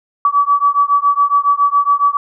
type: beating tone pair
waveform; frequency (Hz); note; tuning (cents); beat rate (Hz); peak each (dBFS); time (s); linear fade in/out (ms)
sine; 1142 / 1149.2; D6 / D6; -49 / -38; 7.2; -13; 0.25-2.17; 2
effects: none